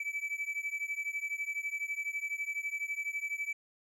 triangle beating tone pair, 2300 / 2312 Hz, D7 / D7, -37 / -28 cents, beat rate 12 Hz, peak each -35 / -36 dBFS, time 0-3.53 s, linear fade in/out 5 ms, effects none

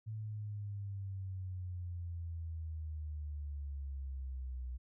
sine exponential sweep, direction down, 110 to 61.74 Hz, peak -39 dBFS, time 0.06-4.78 s, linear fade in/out 20 ms, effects none

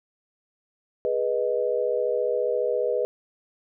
sine chord, G# minor, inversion none, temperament equal with one note detuned, 415.3 / 489.9 / 622.3 Hz, G#4 / B4 / D#5, 0 / -14 / 0 cents, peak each -28 / -24 / -28 dBFS, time 1.05-3.05 s, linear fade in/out 0 ms, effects none

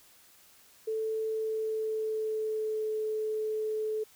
sine tone with pitch glide, 440 to 432.9 Hz, A4 to A4, 0 to -28 cents, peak -29 dBFS, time 0.87-4.04 s, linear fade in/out 10 ms, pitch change -28 cents, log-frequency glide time 1.29-2.91 s, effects white hiss -59 dBFS RMS until 4.15 s

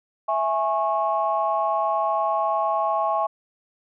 sine chord, C# minor, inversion first, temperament equal with one note detuned, 659.3 / 830.6 / 1094.7 Hz, E5 / G#5 / C#6, 0 / 0 / -22 cents, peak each -24 dBFS, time 0.28-3.27 s, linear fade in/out 10 ms, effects tanh soft clip ceiling -10 dBFS

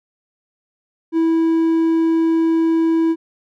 triangle tone, 327.1 Hz, E4, 13 cents flat, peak -11 dBFS, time 1.12-3.16 s, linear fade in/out 50 ms, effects none

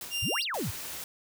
white noise with exponential decay, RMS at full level -38 dBFS, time 0.01-0.66 s, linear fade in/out 2 ms, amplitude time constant 140 ms
sawtooth tone, 2794 Hz, F7, in tune, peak -26 dBFS, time 0.1-0.45 s, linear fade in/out 50 ms
sine exponential two-way sweep, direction up then down, 77.9 to 5160 to 77.9 Hz, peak -30 dBFS, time 0.22-0.71 s, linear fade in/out 10 ms, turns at 0.43 s
white noise, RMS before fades -39 dBFS, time 0.54-1.04 s, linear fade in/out 2 ms
effects none

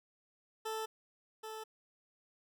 20% pulse tone pair in turn, 440 / 437.9 Hz, A4 / A4, 0 / -8 cents, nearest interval unison, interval 8 cents, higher first, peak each -32 / -38 dBFS, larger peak first, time 0.65-0.86 / 1.43-1.64 s, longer neither, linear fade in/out 10 ms, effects none

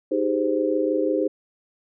sine chord, Ab major seventh, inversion second, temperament just, 311.5 / 389.3 / 415.3 / 519.1 Hz, Eb4 / G4 / Ab4 / C5, +2 / -12 / 0 / -14 cents, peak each -24 / -26 / -27 / -24 dBFS, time 0.11-1.28 s, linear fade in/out 10 ms, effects none

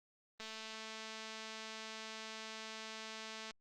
click train, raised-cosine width 0.2 ms, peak -30 dBFS, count 685, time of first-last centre 0.4-3.509 s, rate 220 Hz, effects Opus 24 kbps

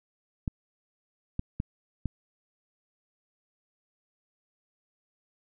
clicks, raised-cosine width 5 ms, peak -17 dBFS, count 4, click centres 0.478 / 1.394 / 1.601 / 2.057 s, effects none

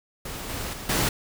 pink noise with level steps, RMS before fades -35 / -32 / -37 / -23 dBFS, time 0.25-1.09 s, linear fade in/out 5 ms, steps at 0.49 / 0.73 / 0.89 s, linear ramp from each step 5 ms, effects none

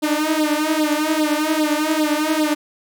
sawtooth tone with flanger, 306.4 Hz, D#4, 27 cents flat, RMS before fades -19 dBFS, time 0.02-2.55 s, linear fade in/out 20 ms, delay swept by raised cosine 0.22 to 5.82 ms, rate 2.5 Hz, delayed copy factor +1, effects none

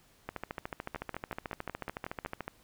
two click trains, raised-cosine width 0.5 ms, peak -21 / -22 dBFS, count 31 / 8, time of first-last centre 0.29-2.48 / 0.96-2.249 s, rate 13.7 / 5.43 Hz, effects pink hiss -64 dBFS RMS until 2.63 s

